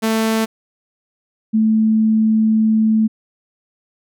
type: tone pair in turn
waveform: sawtooth / sine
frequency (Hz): 222.1 / 219.2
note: A3 / A3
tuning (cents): +16 / -6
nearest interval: unison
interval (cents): 22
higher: first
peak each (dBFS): -11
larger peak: neither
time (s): 0.02-0.46 / 1.53-3.08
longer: second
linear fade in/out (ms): 20
effects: none